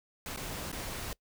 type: noise with dropouts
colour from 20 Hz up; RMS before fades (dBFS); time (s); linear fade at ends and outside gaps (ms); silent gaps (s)
pink; -39; 0.26-1.13; 1; 0.362-0.373 / 0.717-0.727
effects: noise-tail reverb RT60 0.1 s tail -23 dB re dry